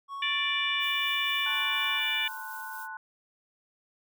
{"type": "tone", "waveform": "triangle", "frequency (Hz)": 1108.7, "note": "C#6", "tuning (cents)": 0, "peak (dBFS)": -33, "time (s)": [0.08, 2.01], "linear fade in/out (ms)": 50}
{"type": "harmonic tone", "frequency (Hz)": 587.3, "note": "D5", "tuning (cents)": 0, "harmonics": [3, 4, 5, 6], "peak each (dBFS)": [-34, -30, -32, -33], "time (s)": [0.22, 2.28], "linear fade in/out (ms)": 5}
{"type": "noise with tremolo", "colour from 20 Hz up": "violet", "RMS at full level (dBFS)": -46, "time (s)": [0.79, 2.88], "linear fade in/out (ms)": 50, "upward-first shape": "sine", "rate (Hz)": 4.1, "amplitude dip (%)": 25}
{"type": "chord", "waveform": "sine", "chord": "F# diminished", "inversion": "first", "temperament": "equal", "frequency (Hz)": [880, 1046.5, 1480], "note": ["A5", "C6", "F#6"], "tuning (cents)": [0, 0, 0], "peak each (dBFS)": [-41, -45, -39], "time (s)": [1.46, 2.97], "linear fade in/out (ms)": 2}
{"effects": []}